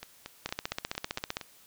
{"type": "two click trains", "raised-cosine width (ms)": 0.2, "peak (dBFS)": [-14, -22], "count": [15, 7], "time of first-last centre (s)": [[0.46, 1.369], [0.03, 1.412]], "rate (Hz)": [15.4, 4.34], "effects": ["white hiss -58 dBFS RMS until 1.66 s"]}